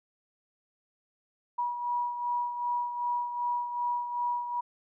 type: beating tone pair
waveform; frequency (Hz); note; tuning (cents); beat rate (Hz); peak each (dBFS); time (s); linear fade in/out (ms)
sine; 966 / 968.6; B5 / B5; -39 / -34; 2.6; -29 / -37; 1.58-4.61; 10
effects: none